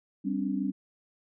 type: chord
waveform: sine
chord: G suspended fourth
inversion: none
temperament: equal with one note detuned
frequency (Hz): 196 / 261.6 / 288.1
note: G3 / C4 / D4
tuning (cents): 0 / 0 / -33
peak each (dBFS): -31 / -32 / -32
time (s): 0.24-0.72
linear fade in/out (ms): 20
effects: none